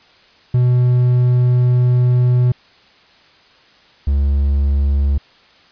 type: tone pair in turn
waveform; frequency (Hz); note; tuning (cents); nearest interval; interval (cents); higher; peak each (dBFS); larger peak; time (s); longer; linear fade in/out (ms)
triangle; 124 / 70.06; B2 / C#2; +7 / +19; minor seventh; 988; first; -8 / -10; first; 0.54-2.52 / 4.07-5.18; first; 5
effects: white hiss -49 dBFS RMS until 5.71 s + resampled to 11025 Hz